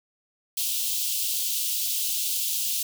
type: high-pass noise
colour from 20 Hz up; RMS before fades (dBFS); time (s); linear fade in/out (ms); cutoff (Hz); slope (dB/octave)
white; -27; 0.57-2.83; 5; 2800; 48
effects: none